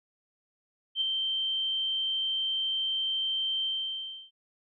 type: tone with ADSR envelope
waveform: sine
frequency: 3127 Hz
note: G7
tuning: 5 cents flat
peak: -23 dBFS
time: 0.95-4.31 s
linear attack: 63 ms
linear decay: 7 ms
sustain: -4 dB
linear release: 670 ms
effects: none